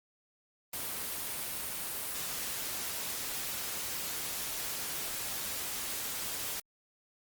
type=noise; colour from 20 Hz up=white; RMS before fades=-37 dBFS; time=0.73-6.6 s; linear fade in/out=5 ms; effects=Opus 32 kbps